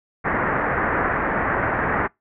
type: low-pass noise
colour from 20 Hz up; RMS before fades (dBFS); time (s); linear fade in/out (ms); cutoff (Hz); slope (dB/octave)
white; -22; 0.24-2.08; 20; 1900; 48
effects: noise-tail reverb RT60 0.2 s tail -26 dB re dry